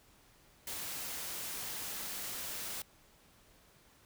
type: noise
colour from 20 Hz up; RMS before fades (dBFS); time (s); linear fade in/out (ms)
white; -41; 0.67-2.82; 2
effects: pink hiss -64 dBFS RMS until 4.05 s